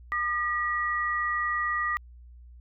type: tone pair together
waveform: sine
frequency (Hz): 1211 / 1922.3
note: D#6 / B6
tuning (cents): -47 / -47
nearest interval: minor sixth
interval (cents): 800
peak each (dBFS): -28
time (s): 0.12-1.97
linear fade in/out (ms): 0
effects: added 60 Hz sine -46 dBFS peak until 2.6 s